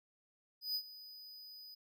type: tone with ADSR envelope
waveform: square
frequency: 4978 Hz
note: D#8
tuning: in tune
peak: -34 dBFS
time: 0.61-1.75 s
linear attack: 140 ms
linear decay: 71 ms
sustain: -17 dB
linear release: 11 ms
effects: none